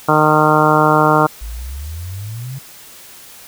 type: harmonic tone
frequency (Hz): 153.3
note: D#3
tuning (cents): -25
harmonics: 1 / 2 / 3 / 4 / 5 / 6 / 7 / 8 / 9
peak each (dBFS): -18 / -18 / -18 / -18 / -18 / -18 / -18 / -18 / -18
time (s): 0.08-1.27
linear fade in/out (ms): 10
type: exponential sweep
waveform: sine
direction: up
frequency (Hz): 51.9 to 138.59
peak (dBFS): -24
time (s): 1.41-2.59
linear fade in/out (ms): 10
effects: white hiss -39 dBFS RMS until 3.47 s